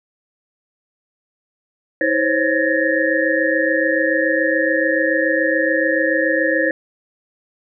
sine tone cluster, 320.5 / 518 / 545 / 1702 / 1838 Hz, E4 / C5 / C#5 / G#6 / A#6, -49 / -17 / -29 / +42 / -25 cents, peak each -21 dBFS, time 2.01-6.71 s, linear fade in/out 2 ms, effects none

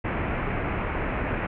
pink low-pass noise, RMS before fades -28 dBFS, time 0.04-1.47 s, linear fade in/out 10 ms, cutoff 2500 Hz, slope 48 dB/octave, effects none

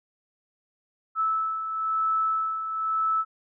sine beating tone pair, 1308 / 1309 Hz, E6 / E6, -14 / -13 cents, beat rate 1 Hz, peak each -32 / -24 dBFS, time 1.15-3.25 s, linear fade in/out 50 ms, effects none

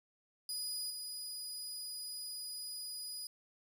25% pulse tone with level steps, 4939 Hz, D#8, 14 cents flat, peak -33 / -37 dBFS, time 0.49-3.27 s, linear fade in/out 2 ms, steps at 0.9 s, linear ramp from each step 5 ms, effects none

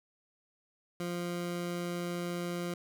20% pulse tone, 174.61 Hz, F3, in tune, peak -29 dBFS, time 1-2.74 s, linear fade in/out 2 ms, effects none

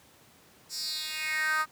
10% pulse tone with high-pass filter sweep, 311.1 Hz, D#4, in tune, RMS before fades -31 dBFS, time 0.69-1.66 s, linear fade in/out 50 ms, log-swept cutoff 6100 to 1200 Hz, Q 4.3, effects pink hiss -58 dBFS RMS until 1.71 s + high-pass 100 Hz 12 dB/octave

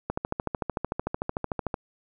click train, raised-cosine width 1 ms, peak -13 dBFS, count 23, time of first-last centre 0.1-1.742 s, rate 13.4 Hz, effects none

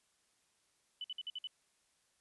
sine tone bursts, 2994 Hz, F#7, 20 cents sharp, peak -39 dBFS, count 6, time 1.01-1.472 s, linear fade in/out 2 ms, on 32 ms, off 54 ms, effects white hiss -75 dBFS RMS until 2.2 s + resampled to 24000 Hz

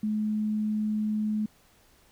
sine tone, 213.5 Hz, G#3, 48 cents sharp, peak -25 dBFS, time 0.03-1.46 s, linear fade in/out 5 ms, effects pink hiss -61 dBFS RMS until 2.11 s

